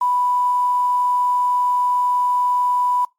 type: tone with quantisation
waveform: sine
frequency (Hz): 987.8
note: B5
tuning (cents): 0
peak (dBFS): -15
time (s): 0.01-3.05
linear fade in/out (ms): 5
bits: 7
effects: noise-tail reverb RT60 0.2 s tail -23 dB re dry + MP3 64 kbps